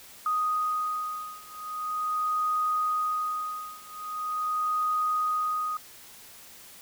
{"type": "beating tone pair", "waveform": "sine", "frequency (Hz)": [1244.5, 1244.92], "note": ["D#6", "D#6"], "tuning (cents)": [0, 1], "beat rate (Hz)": 0.42, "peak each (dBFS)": [-30, -29], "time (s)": [0.26, 5.77], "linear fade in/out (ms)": 2, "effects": ["white hiss -49 dBFS RMS until 6.81 s"]}